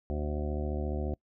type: harmonic tone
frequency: 74.4 Hz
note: D2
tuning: 23 cents sharp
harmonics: 1 / 2 / 3 / 4 / 5 / 7 / 8 / 9 / 10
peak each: -32 / -42 / -39 / -42 / -39 / -42 / -47 / -45 / -48 dBFS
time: 0.1-1.14 s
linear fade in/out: 0 ms
effects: noise-tail reverb RT60 0.1 s tail -25 dB re dry